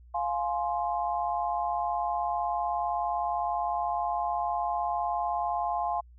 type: chord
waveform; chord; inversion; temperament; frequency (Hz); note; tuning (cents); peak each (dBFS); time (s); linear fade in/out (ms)
sine; F minor; none; just; 698.5 / 838.1 / 1047.7; F5 / Ab5 / C6; 0 / +16 / +2; -30 / -31 / -33; 0.14-6.01; 10
effects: added 60 Hz sine -50 dBFS peak until 6.18 s